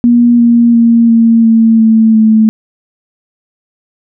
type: tone with pitch steps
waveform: sine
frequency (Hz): 238.9 / 235.5 / 232.1 / 228.8 / 225.5 / 222.3 / 219.1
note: A#3 / A#3 / A#3 / A#3 / A3 / A3 / A3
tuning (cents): +43 / +18 / -7 / -32 / +43 / +18 / -7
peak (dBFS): -3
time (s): 0.04-2.49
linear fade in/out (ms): 0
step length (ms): 350
effects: none